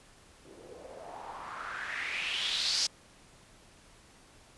blue noise with low-pass filter sweep, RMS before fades -36 dBFS, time 0.45-2.87 s, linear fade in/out 5 ms, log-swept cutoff 340 to 5300 Hz, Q 4.2, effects pink hiss -58 dBFS RMS until 4.57 s + resampled to 24000 Hz

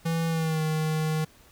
square tone with pitch glide, 164.81 to 156.46 Hz, E3 to D#3, 0 to +10 cents, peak -25 dBFS, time 0.05-1.25 s, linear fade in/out 10 ms, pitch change -90 cents, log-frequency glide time 0.28-0.62 s, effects pink hiss -56 dBFS RMS until 1.51 s

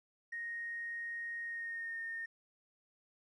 triangle tone with pitch glide, 1864.7 to 1831.6 Hz, A#6 to A#6, 0 to -31 cents, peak -35 dBFS, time 0.32-2.26 s, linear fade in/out 10 ms, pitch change -31 cents, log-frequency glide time 1.43-2 s, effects tanh soft clip ceiling -37 dBFS + resampled to 24000 Hz

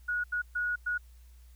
sine tone bursts at uneven times, 1455 Hz, F#6, 29 cents flat, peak -28 dBFS, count 4, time 0.08-0.24 / 0.32-0.42 / 0.55-0.76 / 0.86-0.98 s, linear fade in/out 10 ms, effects added 60 Hz sine -51 dBFS peak until 1.55 s + white hiss -67 dBFS RMS until 1.55 s

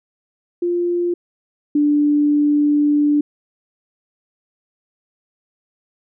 sine tone pair in turn, 349.2 / 293.8 Hz, F4 / D4, 0 / +1 cents, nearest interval minor third, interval 299 cents, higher first, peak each -16 / -12 dBFS, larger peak second, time 0.62-1.14 / 1.75-3.21 s, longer second, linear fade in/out 5 ms, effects none

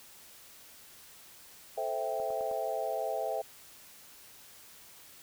sine chord, A minor seventh, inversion none, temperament equal, 440 / 523.3 / 659.3 / 784 Hz, A4 / C5 / E5 / G5, 0 / 0 / 0 / 0 cents, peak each -39 / -37 / -34 / -37 dBFS, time 1.77-3.42 s, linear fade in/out 10 ms
click train, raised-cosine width 1 ms, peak -35 dBFS, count 4, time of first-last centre 2.2-2.513 s, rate 9.58 Hz
effects white hiss -54 dBFS RMS until 5.22 s

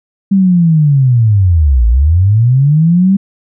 sine linear two-way sweep, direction down then up, 199 to 54.3 to 199 Hz, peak -5 dBFS, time 0.31-3.17 s, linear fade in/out 10 ms, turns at 1.87 s, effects none

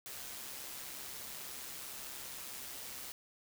white noise with amplitude modulation, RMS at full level -44 dBFS, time 0.06-3.12 s, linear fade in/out 0 ms, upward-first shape sine, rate 133 Hz, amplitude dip 40%, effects none

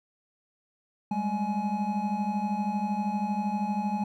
triangle tone cluster, 197.5 / 210.2 / 841 Hz, G3 / G#3 / G#5, +13 / +21 / +22 cents, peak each -29 dBFS, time 1.11-4.04 s, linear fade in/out 5 ms, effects none

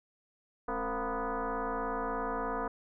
sine tone with frequency modulation, 270.4 Hz, C#4, 43 cents flat, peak -31 dBFS, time 0.68-2.68 s, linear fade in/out 5 ms, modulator 242 Hz, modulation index 4.6, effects none

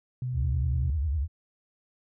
sine tone, 125.9 Hz, B2, 34 cents sharp, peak -28 dBFS, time 0.22-0.9 s, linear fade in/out 2 ms
sine tone with vibrato, 73.7 Hz, D2, 7 cents sharp, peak -24 dBFS, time 0.33-1.28 s, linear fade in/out 50 ms, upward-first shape triangle, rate 10 Hz, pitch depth 270 cents each way
effects tanh soft clip ceiling -16 dBFS

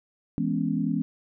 sine chord, C# minor seventh, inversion first, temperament equal, 164.81 / 207.7 / 246.9 / 277.2 Hz, E3 / G#3 / B3 / C#4, 0 / 0 / 0 / 0 cents, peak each -29 dBFS, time 0.38-1.02 s, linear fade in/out 0 ms, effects none

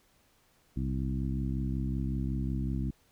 harmonic tone with a mistuned harmonic, 65.41 Hz, C2, in tune, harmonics 1 / 2 / 3 / 4 / 5, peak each -33 / -34 / -36 / -38 / -43 dBFS, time 0.76-2.91 s, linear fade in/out 10 ms, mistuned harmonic 1, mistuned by -110 cents, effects pink hiss -67 dBFS RMS until 3.11 s

